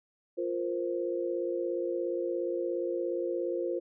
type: chord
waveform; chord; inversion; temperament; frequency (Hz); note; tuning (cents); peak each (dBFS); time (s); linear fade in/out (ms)
sine; F suspended fourth; none; equal; 349.2 / 466.2 / 523.3; F4 / Bb4 / C5; 0 / 0 / 0; -32 / -36 / -34; 0.37-3.8; 20
effects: none